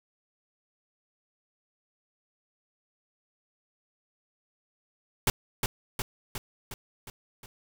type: noise with echo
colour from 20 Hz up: pink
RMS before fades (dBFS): -23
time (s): 5.27-5.3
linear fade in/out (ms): 2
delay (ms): 360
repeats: 6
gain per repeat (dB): -4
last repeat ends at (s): 7.46
effects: none